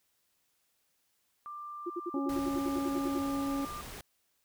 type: tone with pitch glide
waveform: sine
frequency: 1186 to 1193.6 Hz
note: D6 to D6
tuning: +17 to +28 cents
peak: -40 dBFS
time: 1.46-3.81 s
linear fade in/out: 0 ms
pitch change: +11 cents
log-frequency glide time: 2.34-3 s
type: tone bursts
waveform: sine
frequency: 349.2 Hz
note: F4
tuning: in tune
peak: -32 dBFS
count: 14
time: 1.86-3.187 s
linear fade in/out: 10 ms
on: 40 ms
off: 59 ms
type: harmonic tone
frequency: 277.2 Hz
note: C#4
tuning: in tune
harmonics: 1 / 2 / 3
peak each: -31 / -42 / -44 dBFS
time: 2.14-3.65 s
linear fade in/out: 2 ms
type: noise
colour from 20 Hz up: pink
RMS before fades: -45 dBFS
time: 2.29-4.01 s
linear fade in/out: 2 ms
effects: white hiss -75 dBFS RMS until 4.44 s